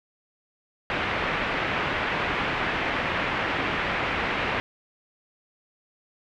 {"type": "low-pass noise", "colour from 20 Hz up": "white", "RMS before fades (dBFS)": -27, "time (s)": [0.9, 4.6], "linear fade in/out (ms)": 0, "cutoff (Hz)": 2500, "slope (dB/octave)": 24, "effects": []}